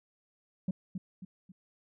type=tone with echo; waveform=sine; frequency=185.8 Hz; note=F#3; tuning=7 cents sharp; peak=-25 dBFS; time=0.68-0.71 s; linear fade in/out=5 ms; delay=270 ms; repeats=3; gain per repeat=-8 dB; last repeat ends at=1.52 s; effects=tanh soft clip ceiling -27 dBFS